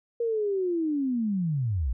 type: linear sweep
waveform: sine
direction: down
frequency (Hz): 474.6 to 52.7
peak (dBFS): -24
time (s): 0.2-1.93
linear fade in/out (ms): 5
effects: none